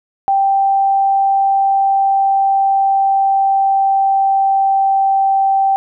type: tone with pitch glide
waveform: sine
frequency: 784 to 779.5 Hz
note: G5 to G5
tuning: 0 to -10 cents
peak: -10 dBFS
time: 0.28-5.76 s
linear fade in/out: 0 ms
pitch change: -10 cents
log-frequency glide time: 1.39-5.45 s
effects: none